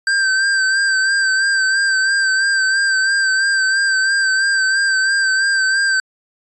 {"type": "tone with vibrato", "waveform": "square", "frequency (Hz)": 1568, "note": "G6", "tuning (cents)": 0, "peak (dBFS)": -14, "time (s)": [0.07, 6], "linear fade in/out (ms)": 2, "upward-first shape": "sine", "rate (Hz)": 3, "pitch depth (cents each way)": 37, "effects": ["resampled to 22050 Hz"]}